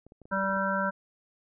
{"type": "clicks", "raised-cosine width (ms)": 2, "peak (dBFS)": -37, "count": 10, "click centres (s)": [0.066, 0.121, 0.217, 0.255, 0.313, 0.373, 0.438, 0.494, 0.531, 0.569]}
{"type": "harmonic tone", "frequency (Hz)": 194.1, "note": "G3", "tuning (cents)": -17, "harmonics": [1, 3, 5, 7, 8], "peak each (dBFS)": [-32, -32, -32, -32, -32], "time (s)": [0.31, 0.91], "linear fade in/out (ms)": 20}
{"effects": []}